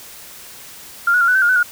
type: tone with pitch steps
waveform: sine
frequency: 1395 / 1461 / 1386 / 1488 / 1542 / 1420 / 1507 / 1432 Hz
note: F6 / F#6 / F6 / F#6 / G6 / F6 / F#6 / F6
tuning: -2 / -22 / -14 / +9 / -29 / +28 / +31 / +43 cents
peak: -11 dBFS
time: 1.07-1.63 s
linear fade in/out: 5 ms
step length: 70 ms
effects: white hiss -38 dBFS RMS until 1.71 s